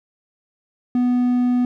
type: tone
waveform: triangle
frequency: 246.9 Hz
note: B3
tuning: in tune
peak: -13 dBFS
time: 0.95-1.65 s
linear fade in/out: 2 ms
effects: none